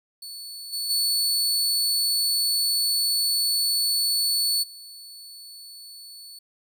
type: tone with level steps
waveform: sawtooth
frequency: 4443 Hz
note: C#8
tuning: 3 cents sharp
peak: -33 / -24 / -18 / -38 dBFS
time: 0.22-6.39 s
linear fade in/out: 5 ms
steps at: 0.72 / 0.89 / 4.62 s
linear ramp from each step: 20 ms
effects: none